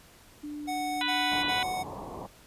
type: tone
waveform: sine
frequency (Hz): 295.7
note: D4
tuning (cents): +12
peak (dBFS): -35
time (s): 0.43-1.51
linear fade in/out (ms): 10
type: tone bursts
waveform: square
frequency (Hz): 740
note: F#5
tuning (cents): 0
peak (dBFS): -31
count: 3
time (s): 0.67-1.838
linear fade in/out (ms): 20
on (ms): 360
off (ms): 44
type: harmonic tone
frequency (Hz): 493.9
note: B4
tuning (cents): 0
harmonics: 2 / 3 / 4 / 5 / 6 / 7 / 8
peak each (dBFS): -35 / -35 / -35 / -35 / -35 / -35 / -35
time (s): 1.01-1.63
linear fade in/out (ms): 2
type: low-pass noise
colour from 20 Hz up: white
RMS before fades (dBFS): -40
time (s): 1.31-2.27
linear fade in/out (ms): 10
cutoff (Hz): 1100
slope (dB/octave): 96
effects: pink hiss -55 dBFS RMS until 2.46 s + resampled to 32000 Hz